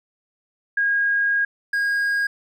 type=tone pair in turn; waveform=sine / triangle; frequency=1633 / 1633 Hz; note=G#6 / G#6; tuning=-30 / -30 cents; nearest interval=unison; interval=0 cents; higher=neither; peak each=-17 dBFS; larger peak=neither; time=0.77-1.45 / 1.73-2.27 s; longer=first; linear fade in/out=5 ms; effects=none